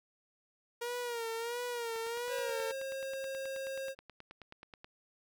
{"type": "tone with vibrato", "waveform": "sawtooth", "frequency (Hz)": 470.9, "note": "A#4", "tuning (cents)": 18, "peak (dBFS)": -32, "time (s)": [0.81, 2.72], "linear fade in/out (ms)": 10, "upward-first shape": "sine", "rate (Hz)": 1.5, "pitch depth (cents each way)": 68}
{"type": "click train", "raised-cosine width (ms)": 0.3, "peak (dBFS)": -33, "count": 28, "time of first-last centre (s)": [1.96, 4.845], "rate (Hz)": 9.36}
{"type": "tone", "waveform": "square", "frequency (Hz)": 537, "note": "C5", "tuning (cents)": 45, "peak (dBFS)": -38, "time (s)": [2.28, 3.95], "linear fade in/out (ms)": 50}
{"effects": []}